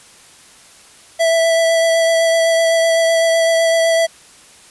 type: tone with vibrato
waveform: square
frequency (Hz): 659.3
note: E5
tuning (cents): 0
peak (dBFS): -12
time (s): 1.19-4.07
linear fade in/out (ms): 20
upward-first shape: sine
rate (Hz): 7.9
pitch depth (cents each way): 12
effects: white hiss -44 dBFS RMS until 4.7 s + resampled to 24000 Hz